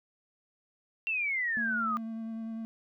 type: exponential sweep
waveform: sine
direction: down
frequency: 2740 to 1200 Hz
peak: -28 dBFS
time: 1.07-1.97 s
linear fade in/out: 0 ms
type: tone with vibrato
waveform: triangle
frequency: 224.7 Hz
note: A3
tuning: 37 cents sharp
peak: -33 dBFS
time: 1.57-2.65 s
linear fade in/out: 0 ms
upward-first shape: sine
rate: 10 Hz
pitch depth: 15 cents each way
effects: none